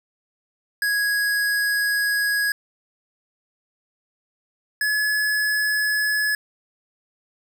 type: tone pair in turn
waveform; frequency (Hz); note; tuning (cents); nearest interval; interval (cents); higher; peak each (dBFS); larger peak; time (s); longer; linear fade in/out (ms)
square; 1661.2 / 1702; G#6 / G#6; 0 / +42; unison; 42; second; -20; neither; 0.82-2.52 / 4.81-6.35; first; 2
effects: none